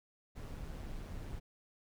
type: noise with amplitude modulation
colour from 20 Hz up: brown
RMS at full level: -42 dBFS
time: 0.35-1.4 s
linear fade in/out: 20 ms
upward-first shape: sine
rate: 148 Hz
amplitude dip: 40%
effects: none